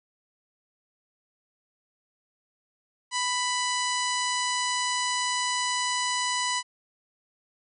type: harmonic tone with a mistuned harmonic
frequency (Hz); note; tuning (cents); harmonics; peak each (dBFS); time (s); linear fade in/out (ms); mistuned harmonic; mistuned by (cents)
991; B5; +6; 1 / 2 / 3 / 4 / 5 / 6 / 7 / 8 / 9; -29 / -32 / -34 / -35 / -36 / -37 / -37 / -38 / -39; 3.11-6.63; 50; 4; +23
effects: none